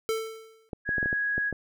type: tone with exponential decay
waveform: square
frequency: 444.4 Hz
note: A4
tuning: 17 cents sharp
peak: -24 dBFS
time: 0.09-0.69 s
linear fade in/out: 0 ms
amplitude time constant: 130 ms
type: clicks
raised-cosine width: 2 ms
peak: -20 dBFS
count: 8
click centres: 0.732 / 0.891 / 0.982 / 1.029 / 1.059 / 1.129 / 1.38 / 1.527 s
type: tone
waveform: sine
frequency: 1661.2 Hz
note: G#6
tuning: in tune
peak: -25 dBFS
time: 0.85-1.53 s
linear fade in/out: 50 ms
effects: none